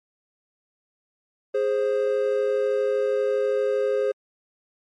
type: tone pair together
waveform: triangle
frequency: 414.8 / 527.3 Hz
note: G#4 / C5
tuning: -2 / +13 cents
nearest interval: major third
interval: 415 cents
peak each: -21 dBFS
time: 1.54-4.12 s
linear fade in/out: 10 ms
effects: MP3 48 kbps